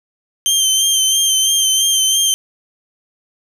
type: tone with vibrato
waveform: 20% pulse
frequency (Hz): 3136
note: G7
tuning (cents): 0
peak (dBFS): -6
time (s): 0.46-2.34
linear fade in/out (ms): 0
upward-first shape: sine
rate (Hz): 3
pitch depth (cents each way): 32
effects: none